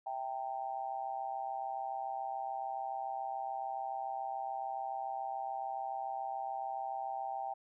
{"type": "tone with amplitude modulation", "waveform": "sine", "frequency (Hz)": 786, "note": "G5", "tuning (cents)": 4, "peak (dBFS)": -32, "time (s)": [0.06, 7.54], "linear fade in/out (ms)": 10, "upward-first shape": "sine", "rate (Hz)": 127, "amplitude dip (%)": 90, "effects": []}